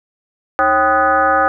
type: tone with frequency modulation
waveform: sine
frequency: 1012 Hz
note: B5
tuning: 42 cents sharp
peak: -10 dBFS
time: 0.59-1.48 s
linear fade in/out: 0 ms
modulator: 234 Hz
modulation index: 2.2
effects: none